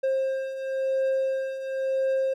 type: beating tone pair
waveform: triangle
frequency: 531 / 531.96 Hz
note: C5 / C5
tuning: +25 / +29 cents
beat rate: 0.96 Hz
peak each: -29 / -23 dBFS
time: 0.03-2.34 s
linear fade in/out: 10 ms
effects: none